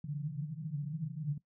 white band-pass noise, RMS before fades -38 dBFS, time 0.04-1.38 s, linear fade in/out 5 ms, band 140 to 160 Hz, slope 96 dB/octave, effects noise-tail reverb RT60 0.1 s tail -19 dB re dry

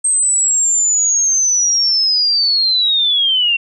sine linear sweep, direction down, 8372 to 2717 Hz, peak -11 dBFS, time 0.04-3.57 s, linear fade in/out 10 ms, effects none

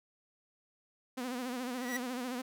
sawtooth tone with vibrato, 250 Hz, B3, 21 cents sharp, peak -32 dBFS, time 1.17-2.42 s, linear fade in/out 10 ms, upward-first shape sine, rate 14 Hz, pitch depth 78 cents each way
45% pulse tone with exponential growth, 1942 Hz, B6, 30 cents flat, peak -32 dBFS, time 1.68-1.97 s, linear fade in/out 5 ms, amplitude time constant 63 ms
effects none

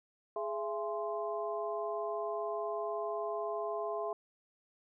harmonic tone with a mistuned harmonic, 208.7 Hz, G#3, 9 cents sharp, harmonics 2 / 3 / 4 / 5, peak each -38 / -37 / -46 / -41 dBFS, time 0.36-4.13 s, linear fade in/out 2 ms, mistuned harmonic 3, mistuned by +120 cents, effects none

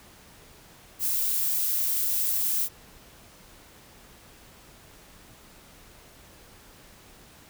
violet noise, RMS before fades -26 dBFS, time 0.99-2.69 s, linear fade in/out 50 ms, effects pink hiss -52 dBFS RMS until 7.49 s

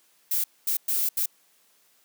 violet noise bursts at uneven times, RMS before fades -25 dBFS, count 4, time 0.31-0.44 / 0.67-0.77 / 0.88-1.09 / 1.17-1.26 s, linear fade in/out 5 ms, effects white hiss -63 dBFS RMS until 2.04 s + high-pass 200 Hz 12 dB/octave

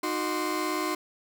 35% pulse tone cluster, 309.5 / 366.1 / 1044 / 1143 Hz, D#4 / F#4 / C6 / D6, -9 / -18 / -4 / -47 cents, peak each -30 / -31 / -30 / -37 dBFS, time 0.03-0.95 s, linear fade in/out 5 ms, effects none

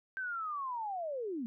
sine linear sweep, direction down, 1568 to 216.8 Hz, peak -35 dBFS, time 0.17-1.46 s, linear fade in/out 0 ms, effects none

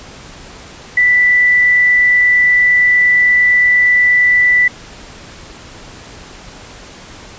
sine tone with frequency modulation, 1975.5 Hz, B6, in tune, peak -7 dBFS, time 0.97-4.68 s, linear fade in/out 5 ms, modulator 28.6 Hz, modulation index 0.31, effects pink hiss -35 dBFS RMS until 7.38 s + resampled to 16000 Hz

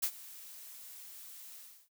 blue noise with ADSR envelope, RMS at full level -30 dBFS, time 0.02-1.89 s, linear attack 16 ms, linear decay 67 ms, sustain -20 dB, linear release 330 ms, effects noise-tail reverb RT60 0.1 s tail -24 dB re dry

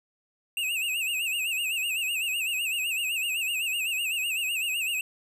square tone with vibrato, 2675 Hz, E7, 25 cents sharp, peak -27 dBFS, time 0.57-5.01 s, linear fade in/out 2 ms, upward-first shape sine, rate 7.9 Hz, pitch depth 120 cents each way, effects none

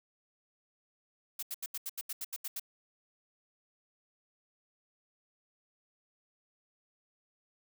blue noise bursts, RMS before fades -38 dBFS, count 11, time 1.39-2.597 s, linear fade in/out 5 ms, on 37 ms, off 80 ms, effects none

